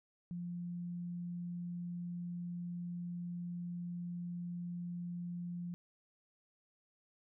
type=tone; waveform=sine; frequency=174.61 Hz; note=F3; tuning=in tune; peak=-39 dBFS; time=0.31-5.74 s; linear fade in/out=0 ms; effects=none